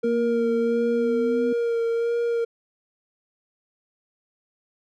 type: tone with vibrato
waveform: triangle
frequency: 466.2 Hz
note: A#4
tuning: in tune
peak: -19 dBFS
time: 0.03-2.45 s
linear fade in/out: 10 ms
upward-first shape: sine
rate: 1.5 Hz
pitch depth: 19 cents each way
type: tone with pitch glide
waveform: sine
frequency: 233.8 to 249.1 Hz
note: A#3 to B3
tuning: +5 to +15 cents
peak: -24 dBFS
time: 0.04-1.53 s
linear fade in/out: 5 ms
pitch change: +110 cents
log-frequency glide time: 0.86-1.35 s
effects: none